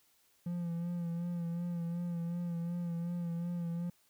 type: tone with vibrato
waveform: triangle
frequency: 171.6 Hz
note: F3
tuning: 30 cents flat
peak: -32 dBFS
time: 0.46-3.9 s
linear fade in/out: 5 ms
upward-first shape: sine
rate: 2.7 Hz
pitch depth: 35 cents each way
effects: white hiss -70 dBFS RMS until 4.09 s